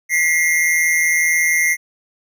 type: tone pair together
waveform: square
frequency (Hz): 1954.1 / 2116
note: B6 / C7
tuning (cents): -19 / +19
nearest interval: minor second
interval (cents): 138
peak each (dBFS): -19 / -16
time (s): 0.09-1.77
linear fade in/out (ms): 50
effects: none